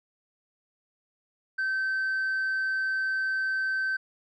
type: tone with tanh clipping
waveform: sine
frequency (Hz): 1545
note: G6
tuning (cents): -26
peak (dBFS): -26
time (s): 1.58-3.97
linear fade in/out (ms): 10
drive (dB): 1
effects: none